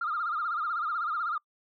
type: tone with vibrato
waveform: sine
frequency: 1300 Hz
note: E6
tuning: 24 cents flat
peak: -27 dBFS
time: 0.01-1.38 s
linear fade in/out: 5 ms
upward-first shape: sine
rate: 16 Hz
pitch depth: 140 cents each way
effects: noise-tail reverb RT60 0.1 s tail -26 dB re dry + tanh soft clip ceiling -23 dBFS